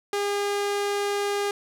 sawtooth tone, 405.8 Hz, G#4, 40 cents flat, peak -20 dBFS, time 0.13-1.51 s, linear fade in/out 2 ms, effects low-pass 11000 Hz 12 dB/octave + 9-bit

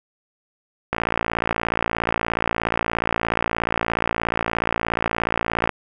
click train, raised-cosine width 0.5 ms, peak -5 dBFS, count 272, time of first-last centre 0.93-5.693 s, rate 56.9 Hz, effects none

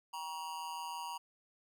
square tone with amplitude modulation, 950 Hz, A#5, 33 cents sharp, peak -37 dBFS, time 0.13-1.18 s, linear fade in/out 10 ms, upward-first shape sine, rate 166 Hz, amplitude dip 80%, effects none

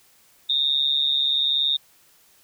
sine tone with amplitude modulation, 3679 Hz, A#7, 24 cents flat, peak -15 dBFS, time 0.49-1.77 s, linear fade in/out 10 ms, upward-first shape sine, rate 141 Hz, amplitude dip 80%, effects white hiss -57 dBFS RMS until 2.43 s

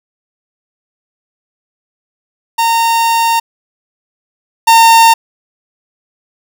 45% pulse tone pair in turn, 919 / 912.1 Hz, A#5 / A#5, -25 / -38 cents, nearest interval unison, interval 13 cents, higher first, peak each -9 / -3 dBFS, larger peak second, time 2.58-3.4 / 4.67-5.14 s, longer first, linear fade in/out 10 ms, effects none

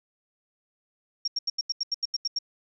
sine tone bursts, 5550 Hz, F8, 12 cents flat, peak -24 dBFS, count 11, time 1.25-2.388 s, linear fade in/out 5 ms, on 28 ms, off 83 ms, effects none

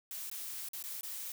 blue noise with dropouts, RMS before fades -42 dBFS, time 0.11-1.32 s, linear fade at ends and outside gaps 1 ms, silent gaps 0.299-0.314 / 0.687-0.733 / 0.826-0.839 / 1.01-1.032 s, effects none

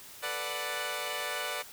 10% pulse chord, B minor seventh, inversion third, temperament equal, 440 / 493.9 / 587.3 / 740 Hz, A4 / B4 / D5 / F#5, 0 / 0 / 0 / 0 cents, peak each -34 / -31 / -28 / -31 dBFS, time 0.22-1.63 s, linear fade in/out 20 ms, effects white hiss -49 dBFS RMS until 1.72 s

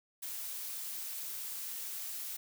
blue noise, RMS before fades -41 dBFS, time 0.22-2.37 s, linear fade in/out 10 ms, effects none

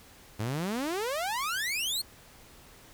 sawtooth exponential sweep, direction up, 101 to 4441 Hz, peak -26 dBFS, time 0.39-2.02 s, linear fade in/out 10 ms, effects pink hiss -54 dBFS RMS until 2.93 s

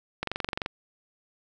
click train, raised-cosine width 0.3 ms, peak -13 dBFS, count 11, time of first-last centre 0.23-0.661 s, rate 23.2 Hz, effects none

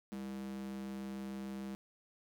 square tone with high-pass filter, 66.6 Hz, C2, 31 cents sharp, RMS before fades -43 dBFS, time 0.12-1.75 s, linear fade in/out 0 ms, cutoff 230 Hz, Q 9.7, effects none

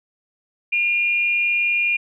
sine tone pair together, 2415 / 2754 Hz, D7 / F7, +48 / -25 cents, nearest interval major second, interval 227 cents, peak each -17 / -27 dBFS, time 0.72-1.97 s, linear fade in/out 10 ms, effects none

